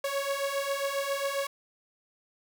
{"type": "beating tone pair", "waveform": "sawtooth", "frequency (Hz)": [551, 558.4], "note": ["C#5", "C#5"], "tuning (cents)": [-11, 13], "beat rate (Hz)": 7.4, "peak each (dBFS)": [-29, -27], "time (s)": [0.04, 1.47], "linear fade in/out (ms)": 5, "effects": []}